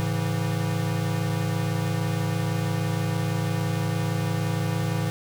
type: chord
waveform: square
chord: A major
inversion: none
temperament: equal with one note detuned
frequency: 107.3 / 138.59 / 164.81 Hz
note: A2 / C#3 / E3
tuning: -43 / 0 / 0 cents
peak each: -28 / -31 / -28 dBFS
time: 0-5.1 s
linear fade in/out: 0 ms
effects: none